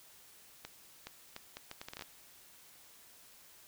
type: accelerating click train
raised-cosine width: 0.2 ms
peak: -26 dBFS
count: 12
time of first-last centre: 0.65-2.022 s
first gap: 420 ms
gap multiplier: 0.7
effects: white hiss -59 dBFS RMS until 3.67 s